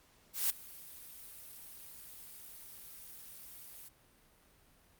blue noise with ADSR envelope, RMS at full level -29 dBFS, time 0.33-3.89 s, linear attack 170 ms, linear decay 5 ms, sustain -22 dB, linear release 14 ms, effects pink hiss -66 dBFS RMS until 4.99 s + Opus 48 kbps

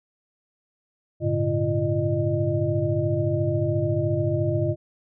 sine tone cluster, 100 / 114 / 142.9 / 341.6 / 611 Hz, G2 / A#2 / D3 / F4 / D#5, +35 / -38 / -47 / -38 / -32 cents, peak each -27 dBFS, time 1.2-4.76 s, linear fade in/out 50 ms, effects none

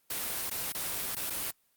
white noise with dropouts, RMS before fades -34 dBFS, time 0.1-1.51 s, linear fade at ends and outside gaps 5 ms, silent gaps 0.499-0.511 / 0.723-0.747 / 1.151-1.165 / 1.299-1.304 s, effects white hiss -71 dBFS RMS until 1.76 s + Opus 32 kbps

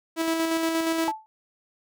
sawtooth tone with tremolo, 326.8 Hz, E4, 15 cents flat, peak -18 dBFS, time 0.16-1.12 s, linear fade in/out 50 ms, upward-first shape square, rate 8.5 Hz, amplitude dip 30%
sine tone with exponential decay, 873 Hz, A5, 14 cents flat, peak -19 dBFS, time 1.08-1.26 s, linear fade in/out 0 ms, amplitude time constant 39 ms
effects none

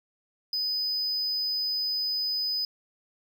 triangle tone, 5000 Hz, D#8, 8 cents sharp, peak -25 dBFS, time 0.53-2.65 s, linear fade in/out 2 ms, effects none

